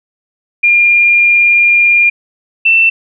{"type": "tone pair in turn", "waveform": "sine", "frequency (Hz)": [2406, 2678], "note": ["D7", "E7"], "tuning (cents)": [41, 27], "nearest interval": "major second", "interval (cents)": 186, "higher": "second", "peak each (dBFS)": -5, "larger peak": "neither", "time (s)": [[0.63, 2.1], [2.65, 2.9]], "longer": "first", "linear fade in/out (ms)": 10, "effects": []}